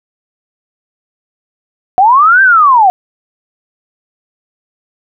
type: linear two-way sweep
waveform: sine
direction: up then down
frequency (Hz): 712 to 1593 to 712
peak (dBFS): -3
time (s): 1.98-2.9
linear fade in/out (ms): 0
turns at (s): 2.42
effects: none